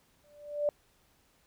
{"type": "tone with exponential growth", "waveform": "sine", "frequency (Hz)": 587.3, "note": "D5", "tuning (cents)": 0, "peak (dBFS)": -23, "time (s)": [0.24, 0.69], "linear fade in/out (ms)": 1, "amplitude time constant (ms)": 96, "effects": ["pink hiss -68 dBFS RMS until 1.46 s"]}